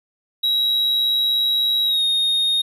triangle tone with pitch glide, 3859 to 3708 Hz, B7 to A#7, -41 to -10 cents, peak -15 dBFS, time 0.43-2.62 s, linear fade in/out 10 ms, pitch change -69 cents, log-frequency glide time 1.85-2.03 s, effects none

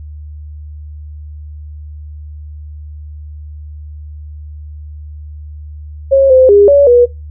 sine tone with pitch steps, 543 / 517 / 406.4 / 567 / 485.1 Hz, C#5 / C5 / G#4 / C#5 / B4, -36 / -21 / -38 / +39 / -31 cents, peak -3 dBFS, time 6.11-7.06 s, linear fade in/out 20 ms, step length 190 ms, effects noise-tail reverb RT60 0.2 s tail -19 dB re dry + added 75 Hz sine -26 dBFS peak until 7.3 s

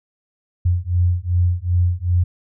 sine beating tone pair, 87.31 / 89.91 Hz, F2 / F#2, 0 / -49 cents, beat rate 2.6 Hz, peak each -18 dBFS, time 0.65-2.24 s, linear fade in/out 10 ms, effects none

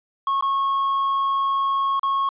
triangle tone with dropouts, 1095 Hz, C#6, 22 cents flat, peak -17 dBFS, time 0.27-2.29 s, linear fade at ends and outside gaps 2 ms, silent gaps 0.41-0.424 / 1.995-2.031 s, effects resampled to 8000 Hz

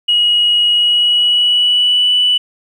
sine tone with pitch glide, 2900 to 2969 Hz, F#7 to F#7, -35 to +5 cents, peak -8 dBFS, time 0.08-2.38 s, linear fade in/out 10 ms, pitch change +40 cents, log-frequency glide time 0.73-2.12 s, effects tanh soft clip ceiling -4 dBFS + 8-bit

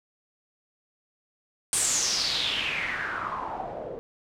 white noise with low-pass filter sweep, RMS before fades -29 dBFS, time 1.73-3.99 s, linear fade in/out 0 ms, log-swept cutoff 9100 to 470 Hz, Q 5.3, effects none

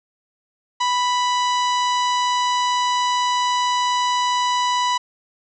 harmonic tone, 987.8 Hz, B5, in tune, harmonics 1 / 2 / 3 / 4 / 5 / 6 / 7 / 8, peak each -18 / -29 / -28 / -29 / -36 / -35 / -37 / -43 dBFS, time 0.8-4.98 s, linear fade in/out 10 ms, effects none

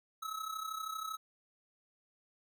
square tone with amplitude modulation, 1292 Hz, E6, 35 cents flat, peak -36 dBFS, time 0.22-1.17 s, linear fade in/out 10 ms, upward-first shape sine, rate 32.7 Hz, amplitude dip 70%, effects none

